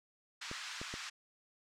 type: band-pass noise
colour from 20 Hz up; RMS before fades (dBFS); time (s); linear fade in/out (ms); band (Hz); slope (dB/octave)
pink; -45; 0.41-1.1; 10; 1200 to 6800; 24
type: clicks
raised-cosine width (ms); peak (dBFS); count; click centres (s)
2; -30; 3; 0.514 / 0.815 / 0.94
effects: none